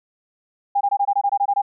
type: tone bursts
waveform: sine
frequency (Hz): 805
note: G5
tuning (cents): +46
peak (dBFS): -15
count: 11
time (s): 0.75-1.619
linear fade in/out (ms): 10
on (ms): 59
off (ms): 22
effects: none